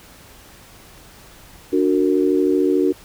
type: chord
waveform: sine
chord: D augmented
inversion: none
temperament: just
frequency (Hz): 293.7 / 367.1 / 458.9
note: D4 / F#4 / A#4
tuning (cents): 0 / -14 / -27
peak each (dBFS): -18 / -17 / -22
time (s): 1.72-2.93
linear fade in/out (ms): 20
effects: pink hiss -45 dBFS RMS until 3.04 s